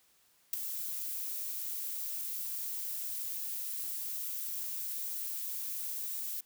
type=noise with ADSR envelope; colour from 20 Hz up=violet; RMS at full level=-28 dBFS; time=0.53-6.41 s; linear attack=5 ms; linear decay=8 ms; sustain=-10 dB; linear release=10 ms; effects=white hiss -68 dBFS RMS until 6.45 s